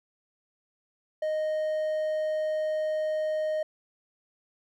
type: tone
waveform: triangle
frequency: 620 Hz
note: D#5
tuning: 6 cents flat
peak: -24 dBFS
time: 1.22-3.63 s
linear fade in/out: 5 ms
effects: none